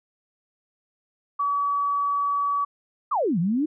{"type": "tone", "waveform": "sine", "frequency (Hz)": 1140, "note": "C#6", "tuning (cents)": 48, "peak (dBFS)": -21, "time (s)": [1.39, 2.65], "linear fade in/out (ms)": 10}
{"type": "exponential two-way sweep", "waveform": "sine", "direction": "down then up", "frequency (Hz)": [1279, 160, 322.2], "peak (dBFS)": -20, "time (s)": [3.11, 3.66], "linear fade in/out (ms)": 10, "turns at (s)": 3.39}
{"effects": []}